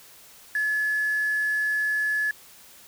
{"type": "tone with quantisation", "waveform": "sine", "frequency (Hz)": 1710, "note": "A6", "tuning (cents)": -50, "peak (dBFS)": -22, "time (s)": [0.55, 2.31], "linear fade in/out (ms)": 2, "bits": 7, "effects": ["white hiss -50 dBFS RMS until 2.87 s"]}